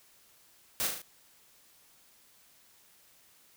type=noise with echo; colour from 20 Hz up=white; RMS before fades=-31 dBFS; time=0.8-0.87 s; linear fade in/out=0 ms; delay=37 ms; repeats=4; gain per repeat=-4 dB; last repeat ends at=1.018 s; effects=white hiss -62 dBFS RMS until 3.56 s